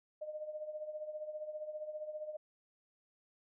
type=tone with tremolo; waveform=sine; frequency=611 Hz; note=D#5; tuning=32 cents flat; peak=-37 dBFS; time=0.21-2.37 s; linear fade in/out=10 ms; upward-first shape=triangle; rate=15 Hz; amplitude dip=75%; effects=none